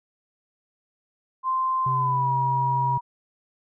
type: tone with pitch glide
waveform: sine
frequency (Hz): 1042 to 961.1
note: C6 to B5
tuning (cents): -7 to -47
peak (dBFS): -21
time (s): 1.43-3.01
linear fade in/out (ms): 50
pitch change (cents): -140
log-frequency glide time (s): 1.86-2.34
type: tone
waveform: triangle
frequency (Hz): 131.8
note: C3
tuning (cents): +13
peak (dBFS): -24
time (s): 1.86-2.98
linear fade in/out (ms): 5
effects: none